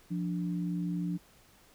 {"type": "tone pair together", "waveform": "sine", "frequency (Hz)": [174.61, 293.9], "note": ["F3", "D4"], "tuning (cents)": [0, 1], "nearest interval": "major sixth", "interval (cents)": 901, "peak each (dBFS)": [-31, -37], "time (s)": [0.1, 1.18], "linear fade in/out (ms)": 20, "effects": ["pink hiss -61 dBFS RMS until 1.74 s"]}